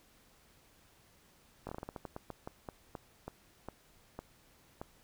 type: slowing click train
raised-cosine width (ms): 1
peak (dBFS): -27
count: 18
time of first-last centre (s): 1.67-4.815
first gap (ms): 20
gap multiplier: 1.24
effects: pink hiss -65 dBFS RMS until 5.03 s